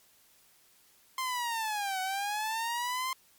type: linear two-way sweep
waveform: sawtooth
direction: down then up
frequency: 1053 to 745 to 1053 Hz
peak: -27 dBFS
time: 1.18-3.13 s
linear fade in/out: 2 ms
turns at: 2 s
effects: white hiss -63 dBFS RMS until 3.38 s + MP3 96 kbps